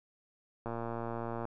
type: click train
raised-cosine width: 1 ms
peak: -24 dBFS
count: 93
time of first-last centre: 0.66-1.453 s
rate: 116 Hz
effects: none